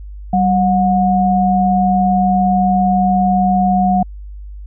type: tone pair together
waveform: sine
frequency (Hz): 191.41 / 726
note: G3 / F#5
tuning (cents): -41 / -33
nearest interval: octave + major seventh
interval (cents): 2308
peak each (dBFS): -13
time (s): 0.33-4.03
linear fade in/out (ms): 5
effects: added 50 Hz sine -28 dBFS peak until 4.66 s